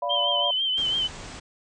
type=chord; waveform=sine; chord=B diminished; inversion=first; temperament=equal with one note detuned; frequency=580.2 / 698.5 / 987.8 Hz; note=D5 / F5 / B5; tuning=-21 / 0 / 0 cents; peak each=-29 dBFS; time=0.02-0.51 s; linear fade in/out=5 ms
type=tone with vibrato; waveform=sine; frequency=3099 Hz; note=G7; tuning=21 cents flat; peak=-22 dBFS; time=0.09-1.08 s; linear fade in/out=20 ms; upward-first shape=triangle; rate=6 Hz; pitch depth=62 cents each way
type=low-pass noise; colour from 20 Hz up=pink; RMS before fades=-40 dBFS; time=0.77-1.4 s; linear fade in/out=10 ms; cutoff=8500 Hz; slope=96 dB/octave
effects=none